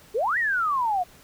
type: exponential two-way sweep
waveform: sine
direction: up then down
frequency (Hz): 392 to 1972 to 693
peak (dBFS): -21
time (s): 0.14-1.04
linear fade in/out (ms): 20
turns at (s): 0.38
effects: pink hiss -52 dBFS RMS until 1.23 s